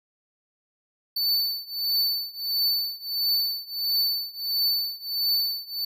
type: tone with tremolo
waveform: square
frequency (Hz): 4509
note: C#8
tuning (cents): +29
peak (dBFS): -20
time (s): 1.16-5.85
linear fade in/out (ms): 5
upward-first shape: triangle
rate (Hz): 1.5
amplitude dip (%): 95
effects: none